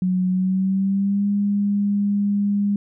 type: tone with pitch glide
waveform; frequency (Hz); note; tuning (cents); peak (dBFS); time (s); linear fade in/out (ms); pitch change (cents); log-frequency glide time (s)
sine; 183.8 to 202.8; F#3 to G#3; -11 to -41; -17; 0.02-2.76; 2; +170; 0.29-1.28
effects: none